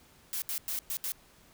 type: noise bursts at uneven times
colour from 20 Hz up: blue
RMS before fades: -34 dBFS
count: 5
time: 0.33-0.42 / 0.49-0.58 / 0.68-0.79 / 0.9-0.97 / 1.04-1.12 s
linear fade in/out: 0 ms
effects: pink hiss -60 dBFS RMS until 1.53 s